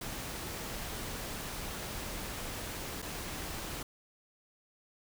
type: noise with dropouts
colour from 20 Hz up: pink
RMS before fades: -40 dBFS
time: 0.01-3.83 s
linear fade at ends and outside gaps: 5 ms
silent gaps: 3.02-3.024 s
effects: none